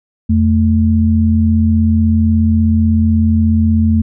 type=tone pair together; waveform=sine; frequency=85.6 / 220.9 Hz; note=F2 / A3; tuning=-34 / +7 cents; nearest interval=octave + major third; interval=1641 cents; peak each=-11 dBFS; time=0.29-4.02 s; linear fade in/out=10 ms; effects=none